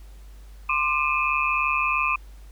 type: tone cluster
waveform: sine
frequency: 1044 / 1190 / 2442 / 2585 Hz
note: C6 / D6 / D#7 / E7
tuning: -4 / +22 / -33 / -34 cents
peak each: -26 dBFS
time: 0.69-2.16 s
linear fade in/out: 5 ms
effects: added 50 Hz sine -41 dBFS peak until 2.51 s + pink hiss -57 dBFS RMS until 2.51 s